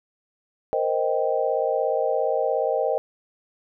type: chord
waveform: sine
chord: C minor seventh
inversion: third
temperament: equal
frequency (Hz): 466.2 / 523.3 / 622.3 / 784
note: Bb4 / C5 / Eb5 / G5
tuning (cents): 0 / 0 / 0 / 0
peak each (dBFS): -26 / -25 / -25 / -28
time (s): 0.73-2.98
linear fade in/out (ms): 0
effects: none